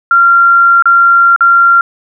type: tone with dropouts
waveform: sine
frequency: 1380 Hz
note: F6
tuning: 21 cents flat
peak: -3 dBFS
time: 0.11-1.81 s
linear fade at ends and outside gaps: 2 ms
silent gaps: 0.824-0.856 / 1.362-1.407 s
effects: none